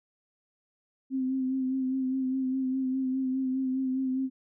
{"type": "tone with vibrato", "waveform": "sine", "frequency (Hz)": 261.6, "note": "C4", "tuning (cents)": 0, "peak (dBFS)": -26, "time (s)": [1.1, 4.3], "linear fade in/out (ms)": 50, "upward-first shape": "sine", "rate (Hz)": 4.9, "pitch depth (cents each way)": 29, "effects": []}